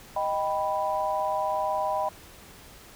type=chord; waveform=sine; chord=Eb augmented; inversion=none; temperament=equal; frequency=622.3 / 784 / 987.8 Hz; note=Eb5 / G5 / B5; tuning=0 / 0 / 0 cents; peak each=-29 dBFS; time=0.16-2.09 s; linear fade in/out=5 ms; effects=pink hiss -49 dBFS RMS until 2.95 s